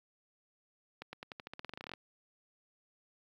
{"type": "accelerating click train", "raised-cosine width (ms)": 0.3, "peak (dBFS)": -27, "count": 18, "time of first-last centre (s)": [1.02, 1.937], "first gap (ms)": 110, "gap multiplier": 0.9, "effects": ["high-pass 100 Hz 12 dB/octave", "11-bit"]}